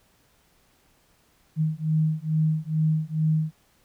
sine beating tone pair, 155.56 / 157.86 Hz, D#3 / D#3, 0 / +25 cents, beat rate 2.3 Hz, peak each -24 dBFS, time 1.56-3.53 s, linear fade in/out 50 ms, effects pink hiss -63 dBFS RMS until 3.84 s

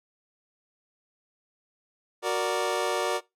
25% pulse chord, Gb augmented, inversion none, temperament equal, 370 / 466.2 / 587.3 Hz, Gb4 / Bb4 / D5, 0 / 0 / 0 cents, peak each -26 dBFS, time 2.22-3.21 s, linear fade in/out 50 ms, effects noise-tail reverb RT60 0.2 s tail -21 dB re dry + low-pass 11000 Hz 12 dB/octave

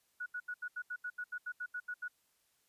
sine tone bursts, 1464 Hz, F#6, 19 cents flat, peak -37 dBFS, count 14, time 0.2-2.082 s, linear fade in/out 10 ms, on 62 ms, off 78 ms, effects white hiss -75 dBFS RMS until 2.68 s + resampled to 32000 Hz

